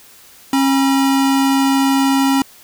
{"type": "tone pair together", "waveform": "square", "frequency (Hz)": [271.3, 966.8], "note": ["C#4", "B5"], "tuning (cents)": [-37, -37], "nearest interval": "octave + minor seventh", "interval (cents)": 2200, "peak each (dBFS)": [-13, -22], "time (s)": [0.53, 2.42], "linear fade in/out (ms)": 2, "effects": ["white hiss -44 dBFS RMS until 2.63 s"]}